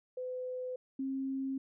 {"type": "tone pair in turn", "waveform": "sine", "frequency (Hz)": [506, 268], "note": ["B4", "C4"], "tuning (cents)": [42, 42], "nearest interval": "major seventh", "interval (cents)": 1100, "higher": "first", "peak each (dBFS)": [-36, -33], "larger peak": "second", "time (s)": [[0.17, 0.76], [0.99, 1.58]], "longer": "neither", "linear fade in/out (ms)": 5, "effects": []}